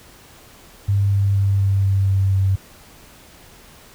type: tone with pitch steps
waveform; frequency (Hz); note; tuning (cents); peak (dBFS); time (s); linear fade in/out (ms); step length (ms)
sine; 99.9 / 99.27 / 98.64 / 98.01 / 97.39 / 96.78 / 96.16; G2 / G2 / G2 / G2 / G2 / G2 / G2; +33 / +22 / +11 / 0 / -11 / -22 / -33; -14; 0.88-2.56; 10; 240
effects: pink hiss -46 dBFS RMS until 3.94 s